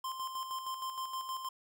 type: tone with tremolo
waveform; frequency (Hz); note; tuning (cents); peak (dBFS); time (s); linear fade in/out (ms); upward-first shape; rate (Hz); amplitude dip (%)
square; 1046.5; C6; 0; -36; 0.04-1.49; 5; square; 6.4; 50
effects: none